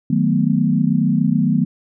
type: chord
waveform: sine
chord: B dominant seventh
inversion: first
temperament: equal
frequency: 155.56 / 185 / 220 / 246.9 Hz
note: D#3 / F#3 / A3 / B3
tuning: 0 / 0 / 0 / 0 cents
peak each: -19 dBFS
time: 0.1-1.65 s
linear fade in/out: 5 ms
effects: none